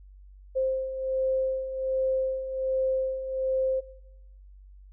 sine beating tone pair, 524 / 525.3 Hz, C5 / C5, +2 / +7 cents, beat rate 1.3 Hz, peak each -32 / -26 dBFS, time 0.55-3.81 s, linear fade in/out 20 ms, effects noise-tail reverb RT60 1.0 s tail -21 dB re dry + added 48 Hz sine -47 dBFS peak until 4.92 s

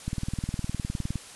click train, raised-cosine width 5 ms, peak -17 dBFS, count 22, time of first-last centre 0.08-1.157 s, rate 19.5 Hz, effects white hiss -45 dBFS RMS until 1.35 s + resampled to 24000 Hz

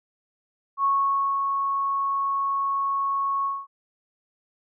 sine tone with ADSR envelope, 1103 Hz, C#6, 9 cents flat, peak -18 dBFS, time 0.77-3.67 s, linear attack 71 ms, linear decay 540 ms, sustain -4 dB, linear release 220 ms, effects none

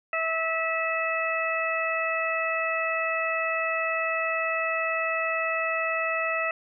harmonic tone, 651 Hz, E5, 22 cents flat, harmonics 1 / 2 / 3 / 4, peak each -30 / -30 / -30 / -30 dBFS, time 0.13-6.51 s, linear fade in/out 2 ms, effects none

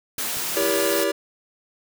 white high-pass noise, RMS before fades -27 dBFS, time 0.18-1.04 s, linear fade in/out 5 ms, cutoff 120 Hz, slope 48 dB/octave
clicks, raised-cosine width 2 ms, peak -26 / -25 / -30 dBFS, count 3, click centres 0.182 / 0.37 / 0.629 s
square chord, E diminished seventh, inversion none, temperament just, 329.6 / 395.6 / 474.7 / 569.6 Hz, E4 / G4 / Bb4 / Db5, 0 / +16 / +31 / +47 cents, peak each -28 / -26 / -29 / -25 dBFS, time 0.56-1.12 s, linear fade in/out 10 ms
effects none

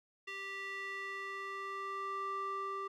square tone with band-pass filter sweep, 392 Hz, G4, in tune, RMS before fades -41 dBFS, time 0.27-2.88 s, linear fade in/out 10 ms, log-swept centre 2400 to 990 Hz, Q 2.9, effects none

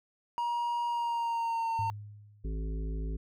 triangle tone with pitch glide, 950 to 909.2 Hz, A#5 to A#5, +33 to -43 cents, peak -27 dBFS, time 0.38-1.9 s, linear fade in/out 0 ms, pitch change -76 cents, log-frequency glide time 0.87-1.72 s
sine tone with exponential decay, 103.83 Hz, G#2, in tune, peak -32 dBFS, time 1.79-2.76 s, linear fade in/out 0 ms, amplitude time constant 210 ms
harmonic tone, 53.3 Hz, G#1, 46 cents sharp, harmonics 1 / 3 / 5 / 7 / 8, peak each -32 / -42 / -46 / -49 / -50 dBFS, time 2.44-3.17 s, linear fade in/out 10 ms
effects none

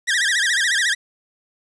sawtooth tone with vibrato, 1760 Hz, A6, in tune, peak -13 dBFS, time 0.07-0.95 s, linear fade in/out 20 ms, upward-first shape sine, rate 14 Hz, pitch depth 190 cents each way, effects resampled to 22050 Hz + 8-bit

